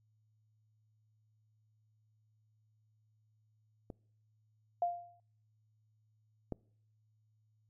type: clicks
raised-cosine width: 2 ms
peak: -31 / -24 dBFS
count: 2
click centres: 3.902 / 6.523 s
type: tone with exponential decay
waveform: sine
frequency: 698 Hz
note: F5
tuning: 1 cent flat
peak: -27 dBFS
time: 4.82-5.2 s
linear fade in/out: 2 ms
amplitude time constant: 82 ms
effects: noise-tail reverb RT60 0.6 s tail -25 dB re dry + added 108 Hz sine -70 dBFS peak until 7.69 s